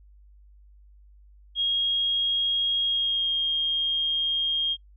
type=tone with pitch glide; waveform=sine; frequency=3269 to 3231 Hz; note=G#7 to G#7; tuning=-28 to -48 cents; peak=-22 dBFS; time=1.55-4.77 s; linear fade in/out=50 ms; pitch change=-20 cents; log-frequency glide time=2.84-3.33 s; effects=noise-tail reverb RT60 0.1 s tail -23 dB re dry + added 50 Hz sine -50 dBFS peak until 4.96 s